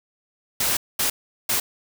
white noise bursts at uneven times, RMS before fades -22 dBFS, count 3, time 0.6-0.77 / 0.99-1.1 / 1.49-1.6 s, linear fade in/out 5 ms, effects none

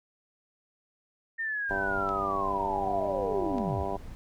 sine linear sweep, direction down, 1832 to 54.2 Hz, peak -29 dBFS, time 1.38-3.84 s, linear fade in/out 20 ms
brown noise, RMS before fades -43 dBFS, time 1.69-4.15 s, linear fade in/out 0 ms
harmonic tone, 98 Hz, G2, in tune, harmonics 1 / 2 / 3 / 4 / 5 / 6 / 7 / 8 / 9 / 10, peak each -47 / -42 / -41 / -36 / -44 / -38 / -36 / -38 / -47 / -38 dBFS, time 1.7-3.97 s, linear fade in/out 10 ms
clicks, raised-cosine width 0.2 ms, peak -29 dBFS, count 2, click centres 2.091 / 3.583 s
effects none

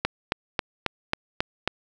click train, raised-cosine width 0.3 ms, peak -6 dBFS, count 7, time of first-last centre 0.05-1.676 s, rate 3.69 Hz, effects none

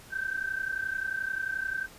sine tone pair together, 1536.6 / 1568 Hz, G6 / G6, -35 / 0 cents, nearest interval unison, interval 35 cents, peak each -33 / -32 dBFS, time 0.1-1.88 s, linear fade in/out 50 ms, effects pink hiss -51 dBFS RMS until 1.98 s + resampled to 32000 Hz

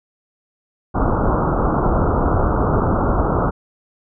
pink low-pass noise, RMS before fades -17 dBFS, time 0.94-3.51 s, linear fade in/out 20 ms, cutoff 1400 Hz, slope 96 dB/octave, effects none

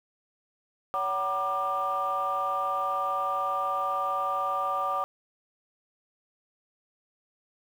sine tone cluster, 565 / 755 / 952 / 1191 Hz, C#5 / F#5 / A#5 / D6, +33 / +35 / +36 / +24 cents, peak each -34 / -31 / -36 / -27 dBFS, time 0.94-5.04 s, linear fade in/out 0 ms, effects tanh soft clip ceiling -19 dBFS + 9-bit

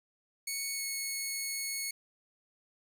10% pulse tone with pitch glide, 2217 to 2197 Hz, C#7 to C#7, 0 to -16 cents, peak -25 dBFS, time 0.47-1.91 s, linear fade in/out 5 ms, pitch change -16 cents, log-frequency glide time 0.73-0.84 s, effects none

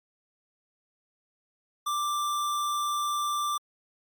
square tone, 1179 Hz, D6, 6 cents sharp, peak -27 dBFS, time 1.86-3.58 s, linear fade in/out 10 ms, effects MP3 96 kbps

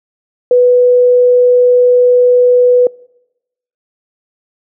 sine tone, 493.9 Hz, B4, in tune, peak -4 dBFS, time 0.51-2.87 s, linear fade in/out 2 ms, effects noise-tail reverb RT60 0.9 s tail -25 dB re dry

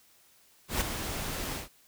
pink noise with ADSR envelope, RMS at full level -27 dBFS, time 0.68-1.69 s, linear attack 130 ms, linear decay 10 ms, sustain -8 dB, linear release 140 ms, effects white hiss -62 dBFS RMS until 1.87 s

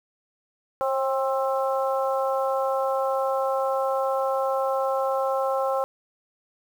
harmonic tone with a mistuned harmonic, 265.1 Hz, C4, 23 cents sharp, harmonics 2 / 3 / 4 / 5, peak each -24 / -28 / -30 / -32 dBFS, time 0.81-5.84 s, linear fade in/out 0 ms, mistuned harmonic 2, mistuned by +21 cents, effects 8-bit

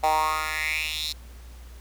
10% pulse tone with high-pass filter sweep, 155.56 Hz, D#3, in tune, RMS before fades -26 dBFS, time 0.03-1.13 s, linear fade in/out 10 ms, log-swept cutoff 740 to 4300 Hz, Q 4.6, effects added 60 Hz sine -41 dBFS peak until 1.8 s + pink hiss -53 dBFS RMS until 1.8 s

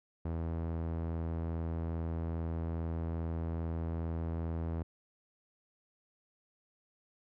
sawtooth tone with low-pass filter, 82.41 Hz, E2, in tune, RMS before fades -36 dBFS, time 0.25-4.83 s, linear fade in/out 5 ms, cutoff 970 Hz, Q 0.56, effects none

